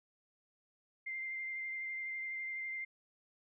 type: tone with vibrato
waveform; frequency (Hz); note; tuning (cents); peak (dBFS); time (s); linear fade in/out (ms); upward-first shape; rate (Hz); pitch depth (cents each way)
sine; 2094; C7; +1; -38; 1.06-2.85; 10; sine; 12; 14
effects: none